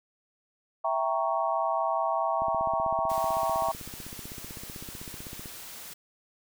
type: chord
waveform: sine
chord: E diminished seventh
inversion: none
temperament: equal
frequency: 659.3 / 784 / 932.3 / 1108.7 Hz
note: E5 / G5 / Bb5 / Db6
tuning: 0 / 0 / 0 / 0 cents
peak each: -29 / -31 / -31 / -31 dBFS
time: 0.84-3.72 s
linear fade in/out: 10 ms
type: click train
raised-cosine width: 3 ms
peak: -29 dBFS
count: 49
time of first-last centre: 2.42-5.458 s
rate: 15.8 Hz
type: noise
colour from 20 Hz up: white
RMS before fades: -43 dBFS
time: 3.09-5.94 s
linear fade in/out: 10 ms
effects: none